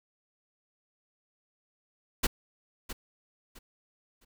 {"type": "noise with echo", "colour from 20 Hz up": "pink", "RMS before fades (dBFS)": -25, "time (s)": [2.23, 2.27], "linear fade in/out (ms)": 10, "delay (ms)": 660, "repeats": 3, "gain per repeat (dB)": -12, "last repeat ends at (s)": 4.25, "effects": []}